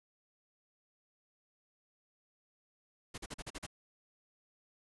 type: noise bursts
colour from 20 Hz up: pink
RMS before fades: -43 dBFS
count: 7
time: 3.14-3.666 s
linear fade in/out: 10 ms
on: 40 ms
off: 41 ms
effects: resampled to 24000 Hz